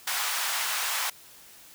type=high-pass noise; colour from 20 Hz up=pink; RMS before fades=-29 dBFS; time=0.07-1.1 s; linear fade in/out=5 ms; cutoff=880 Hz; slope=24 dB/octave; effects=white hiss -51 dBFS RMS until 1.74 s